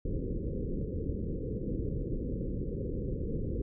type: low-pass noise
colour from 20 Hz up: pink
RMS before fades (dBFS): -34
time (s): 0.05-3.62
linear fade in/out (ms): 2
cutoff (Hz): 520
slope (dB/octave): 96
effects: none